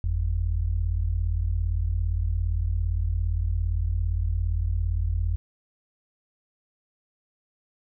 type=tone pair together; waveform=sine; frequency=47.99 / 85.5 Hz; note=G1 / F2; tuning=-36 / -36 cents; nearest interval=minor seventh; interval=1000 cents; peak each=-25 dBFS; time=0.04-5.36 s; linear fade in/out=0 ms; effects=none